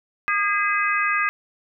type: harmonic tone with a mistuned harmonic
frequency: 408 Hz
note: G#4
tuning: 31 cents flat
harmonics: 3 / 4 / 5 / 6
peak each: -23 / -24 / -25 / -26 dBFS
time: 0.28-1.29 s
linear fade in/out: 0 ms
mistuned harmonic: 6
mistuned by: +63 cents
effects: none